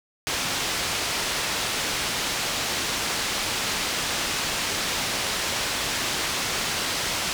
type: low-pass noise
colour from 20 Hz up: white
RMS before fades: -27 dBFS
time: 0.27-7.33 s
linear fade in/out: 0 ms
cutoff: 5500 Hz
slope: 12 dB/octave
effects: none